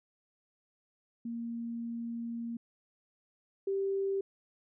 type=tone pair in turn; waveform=sine; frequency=233.1 / 391.2 Hz; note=A#3 / G4; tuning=0 / -4 cents; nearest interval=major sixth; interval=896 cents; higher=second; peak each=-35 / -29 dBFS; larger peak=second; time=1.25-2.57 / 3.67-4.21 s; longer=first; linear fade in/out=5 ms; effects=none